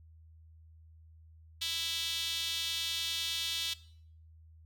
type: tone with high-pass filter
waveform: sawtooth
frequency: 329.6 Hz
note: E4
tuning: in tune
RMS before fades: -35 dBFS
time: 1.61-3.74 s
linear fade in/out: 10 ms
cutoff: 3500 Hz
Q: 4
effects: noise-tail reverb RT60 0.6 s tail -19 dB re dry + added 80 Hz sine -54 dBFS peak until 4.65 s